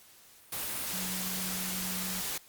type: tone in noise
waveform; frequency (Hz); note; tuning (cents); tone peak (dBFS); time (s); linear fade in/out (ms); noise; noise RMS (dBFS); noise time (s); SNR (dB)
sine; 185; F#3; 0; -39; 0.93-2.21; 5; white; -35; 0.52-2.38; -7
effects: white hiss -57 dBFS RMS until 2.48 s + Opus 48 kbps

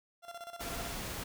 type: tone with tremolo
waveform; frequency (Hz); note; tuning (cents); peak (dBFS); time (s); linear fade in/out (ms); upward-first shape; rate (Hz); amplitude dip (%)
30% pulse; 688; F5; -26; -39; 0.22-0.95; 50; square; 16; 70
type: noise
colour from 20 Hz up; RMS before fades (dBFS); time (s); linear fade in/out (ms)
pink; -40; 0.6-1.24; 10
effects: none

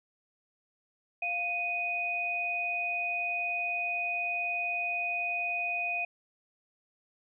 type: tone pair together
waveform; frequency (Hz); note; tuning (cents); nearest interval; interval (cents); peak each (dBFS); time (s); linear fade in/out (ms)
sine; 699.5 / 2489; F5 / D#7; +3 / 0; octave + minor seventh; 2197; -36 / -30; 1.22-6.05; 5
effects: none

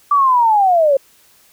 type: linear sweep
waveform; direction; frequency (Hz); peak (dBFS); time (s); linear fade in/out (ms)
sine; down; 1174 to 530; -9; 0.11-0.97; 5
effects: white hiss -51 dBFS RMS until 1.52 s

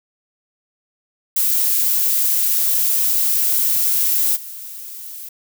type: noise with level steps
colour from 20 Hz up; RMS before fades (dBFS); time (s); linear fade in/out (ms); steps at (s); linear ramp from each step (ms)
violet; -17 / -33; 1.36-5.29; 5; 4.35; 20
effects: none

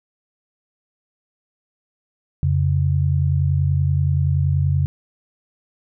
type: tone pair together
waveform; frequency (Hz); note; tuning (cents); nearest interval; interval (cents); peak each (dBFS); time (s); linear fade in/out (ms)
sine; 88.39 / 138.9; F2 / C#3; +21 / +4; minor sixth; 783; -18; 2.43-4.86; 0
effects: none

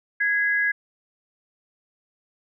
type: tone pair together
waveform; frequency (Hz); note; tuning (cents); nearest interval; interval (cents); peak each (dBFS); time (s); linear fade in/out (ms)
sine; 1659 / 2035; G#6 / C7; -2 / -49; major third; 353; -20 / -26; 0.2-0.72; 10
effects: none

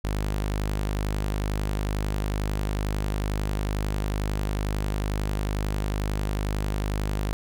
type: tone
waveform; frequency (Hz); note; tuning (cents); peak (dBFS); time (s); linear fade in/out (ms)
sawtooth; 51.1; G#1; -27; -21; 0.04-7.33; 0
effects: none

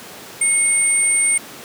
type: tone pair together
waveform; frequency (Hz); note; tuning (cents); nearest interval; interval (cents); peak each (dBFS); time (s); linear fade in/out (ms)
sine; 2200 / 8800; C#7 / C#9; -14 / -14; 2 octaves; 2400; -21 / -14; 0.41-1.38; 5
effects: pink hiss -36 dBFS RMS until 1.64 s + high-pass 200 Hz 12 dB/octave

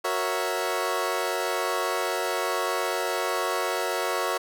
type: chord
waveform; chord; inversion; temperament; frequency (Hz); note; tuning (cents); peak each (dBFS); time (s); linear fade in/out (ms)
20% pulse; F# dominant seventh; none; equal; 370 / 466.2 / 554.4 / 659.3; F#4 / A#4 / C#5 / E5; 0 / 0 / 0 / 0; -26; 0.04-4.38; 10
effects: none

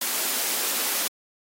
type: high-pass noise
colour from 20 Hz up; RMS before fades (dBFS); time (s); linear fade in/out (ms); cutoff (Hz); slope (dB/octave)
white; -26; 0.01-1.08; 5; 210; 48
effects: AAC 48 kbps

